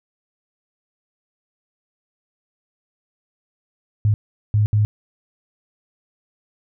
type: tone bursts at uneven times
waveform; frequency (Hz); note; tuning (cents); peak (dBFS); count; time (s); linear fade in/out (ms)
sine; 105.5; G#2; +28; -13; 3; 4.05-4.14 / 4.54-4.66 / 4.73-4.85; 0
effects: none